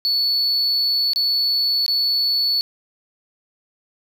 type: tone with dropouts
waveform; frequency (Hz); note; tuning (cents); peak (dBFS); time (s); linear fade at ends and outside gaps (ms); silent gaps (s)
sine; 4435; C#8; 0; -14; 0.05-2.61; 0; 1.134-1.16 / 1.863-1.88
effects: tanh soft clip ceiling -15 dBFS + 8-bit